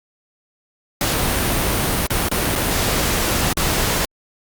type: noise with dropouts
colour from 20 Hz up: pink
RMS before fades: -19 dBFS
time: 1.01-4.05 s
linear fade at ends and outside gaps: 1 ms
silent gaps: 2.067-2.104 / 2.286-2.314 / 2.554-2.559 / 3.529-3.57 s
effects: Opus 48 kbps